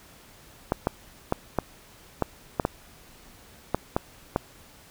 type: clicks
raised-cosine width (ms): 1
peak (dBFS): -8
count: 10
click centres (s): 0.721 / 0.871 / 1.324 / 1.587 / 2.223 / 2.598 / 2.651 / 3.746 / 3.965 / 4.361
effects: pink hiss -52 dBFS RMS until 4.9 s